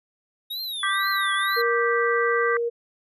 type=tone with vibrato; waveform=square; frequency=3729 Hz; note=A#7; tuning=in tune; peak=-29 dBFS; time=0.5-1.62 s; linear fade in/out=10 ms; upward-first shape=triangle; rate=2.1 Hz; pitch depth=210 cents each way
type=harmonic tone; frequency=392 Hz; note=G4; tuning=in tune; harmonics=3 / 4 / 5; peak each=-25 / -26 / -27 dBFS; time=0.83-2.57 s; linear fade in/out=2 ms
type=tone; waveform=sine; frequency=470 Hz; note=A#4; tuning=14 cents sharp; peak=-22 dBFS; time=1.56-2.7 s; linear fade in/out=20 ms
effects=resampled to 32000 Hz